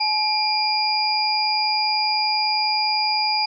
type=tone cluster; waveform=sine; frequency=852 / 2389 / 4861 Hz; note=G#5 / D7 / D#8; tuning=+44 / +29 / -41 cents; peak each=-22 / -27 / -21 dBFS; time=0-3.46 s; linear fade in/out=10 ms; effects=none